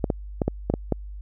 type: clicks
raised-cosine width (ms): 2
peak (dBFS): -8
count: 7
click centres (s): 0.042 / 0.102 / 0.418 / 0.48 / 0.7 / 0.739 / 0.923
effects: added 50 Hz sine -34 dBFS peak until 1.21 s